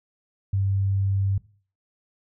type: tone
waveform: sine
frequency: 97.8 Hz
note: G2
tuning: 4 cents flat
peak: -20 dBFS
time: 0.53-1.38 s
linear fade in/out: 5 ms
effects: noise-tail reverb RT60 0.4 s tail -18 dB re dry